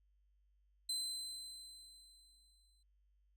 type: tone with exponential decay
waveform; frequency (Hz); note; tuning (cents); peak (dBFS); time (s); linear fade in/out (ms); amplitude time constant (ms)
30% pulse; 4063; B7; +48; -33; 0.89-2.83; 5; 420
effects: added 50 Hz sine -70 dBFS peak until 3.36 s